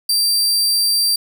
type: tone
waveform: sawtooth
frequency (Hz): 4699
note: D8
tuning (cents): 0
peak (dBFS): -11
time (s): 0.09-1.16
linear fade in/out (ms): 5
effects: none